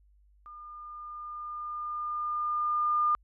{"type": "tone with level ramp", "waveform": "sine", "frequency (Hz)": 1208, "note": "D6", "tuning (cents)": 48, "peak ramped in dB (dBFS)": [-44, -22], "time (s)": [0.46, 3.15], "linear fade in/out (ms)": 0, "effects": ["added 50 Hz sine -59 dBFS peak until 3.23 s"]}